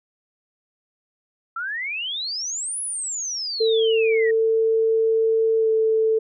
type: exponential two-way sweep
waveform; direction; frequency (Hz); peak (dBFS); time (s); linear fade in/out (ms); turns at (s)
sine; up then down; 1318.5 to 10548 to 1843; -25; 1.56-4.31; 5; 2.81
type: tone with pitch glide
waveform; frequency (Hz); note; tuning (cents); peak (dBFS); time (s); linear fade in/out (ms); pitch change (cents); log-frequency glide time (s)
sine; 447 to 442.1; A4 to A4; +27 to +8; -16; 3.6-6.19; 10; -19; 5.57-5.69
effects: none